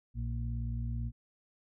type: harmonic tone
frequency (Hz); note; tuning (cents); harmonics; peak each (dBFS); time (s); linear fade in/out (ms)
58.27; A#1; 0; 1 / 2 / 4; -35 / -36 / -44; 0.14-1.12; 50
effects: none